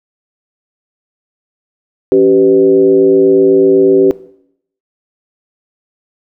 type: tone with frequency modulation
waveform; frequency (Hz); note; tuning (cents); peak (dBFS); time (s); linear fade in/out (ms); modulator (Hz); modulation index
sine; 387; G4; -22; -4; 2.12-4.11; 0; 108; 0.8
effects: noise-tail reverb RT60 0.7 s tail -18 dB re dry